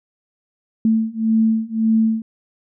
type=beating tone pair; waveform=sine; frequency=221.4 / 223.2 Hz; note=A3 / A3; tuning=+11 / +25 cents; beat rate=1.8 Hz; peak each=-18 / -17 dBFS; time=0.85-2.22 s; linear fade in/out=2 ms; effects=none